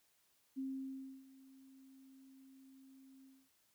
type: tone with ADSR envelope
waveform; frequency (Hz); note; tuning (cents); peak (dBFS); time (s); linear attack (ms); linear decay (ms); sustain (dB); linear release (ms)
sine; 266.6; C4; +33; -38; 0.56-3.49; 25; 650; -20; 230
effects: white hiss -75 dBFS RMS until 3.74 s